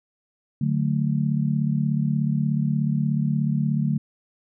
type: chord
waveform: sine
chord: D major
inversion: none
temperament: just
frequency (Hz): 146.83 / 183.54 / 220.2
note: D3 / F#3 / A3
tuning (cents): 0 / -14 / +2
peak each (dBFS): -22 / -27 / -25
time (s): 0.61-3.98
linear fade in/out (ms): 5
effects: none